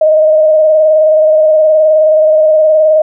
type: tone with vibrato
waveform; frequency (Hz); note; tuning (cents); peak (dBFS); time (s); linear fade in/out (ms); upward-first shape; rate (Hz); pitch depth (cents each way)
sine; 622.3; D#5; 0; -4; 0.01-3.02; 5; square; 19; 24
effects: none